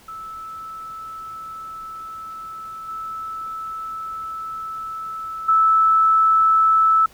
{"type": "tone with level steps", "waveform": "sine", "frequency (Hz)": 1311, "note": "E6", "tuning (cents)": -10, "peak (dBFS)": [-31, -27, -12], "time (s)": [0.08, 7.06], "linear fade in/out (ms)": 5, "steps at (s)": [2.88, 5.48], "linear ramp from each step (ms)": 10, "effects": ["pink hiss -50 dBFS RMS until 7.13 s"]}